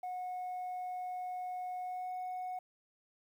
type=tone with pitch glide; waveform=sine; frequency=730 to 734.7 Hz; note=F#5 to F#5; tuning=-24 to -12 cents; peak=-35 dBFS; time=0.03-2.59 s; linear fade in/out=5 ms; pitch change=+12 cents; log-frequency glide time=1.83-2.1 s; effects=tanh soft clip ceiling -36 dBFS + 11-bit